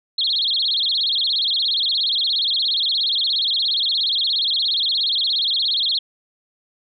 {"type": "tone with vibrato", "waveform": "sine", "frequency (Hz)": 3729, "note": "A#7", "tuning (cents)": 0, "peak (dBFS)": -17, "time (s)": [0.18, 5.99], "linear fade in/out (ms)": 5, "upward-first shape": "sine", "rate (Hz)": 17, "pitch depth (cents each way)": 270, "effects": []}